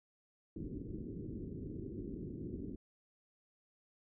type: low-pass noise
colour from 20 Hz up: white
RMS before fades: -44 dBFS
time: 0.56-2.76 s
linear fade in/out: 5 ms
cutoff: 380 Hz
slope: 48 dB/octave
effects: none